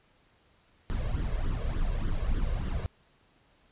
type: noise with flanger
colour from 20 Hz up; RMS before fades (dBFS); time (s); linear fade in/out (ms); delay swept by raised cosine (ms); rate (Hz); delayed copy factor
brown; -29; 0.9-2.86; 0; 0.59 to 1.89; 3.4; +0.65
effects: pink hiss -65 dBFS RMS until 3.71 s + resampled to 8000 Hz